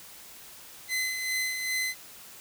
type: tone with tremolo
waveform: sawtooth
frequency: 2038 Hz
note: C7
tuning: 46 cents flat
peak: -23 dBFS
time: 0.88-1.95 s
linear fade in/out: 50 ms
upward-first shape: sine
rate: 2.5 Hz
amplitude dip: 45%
effects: white hiss -48 dBFS RMS until 2.4 s